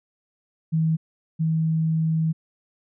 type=tone pair in turn; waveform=sine; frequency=160.4 / 160.4 Hz; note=E3 / E3; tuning=-47 / -47 cents; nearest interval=unison; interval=0 cents; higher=neither; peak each=-18 / -19 dBFS; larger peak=first; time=0.72-0.97 / 1.39-2.33 s; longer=second; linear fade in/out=20 ms; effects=none